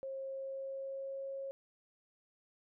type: tone with pitch glide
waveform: sine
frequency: 537 to 543.9 Hz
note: C5 to C#5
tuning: +45 to -33 cents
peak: -39 dBFS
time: 0.03-1.51 s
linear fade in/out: 0 ms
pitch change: +22 cents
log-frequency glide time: 0.19-1.27 s
effects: none